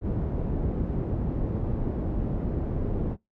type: low-pass noise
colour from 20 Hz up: pink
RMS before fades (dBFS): -28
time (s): 0.01-3.17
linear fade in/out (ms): 50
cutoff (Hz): 360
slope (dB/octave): 12
effects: noise-tail reverb RT60 0.2 s tail -24 dB re dry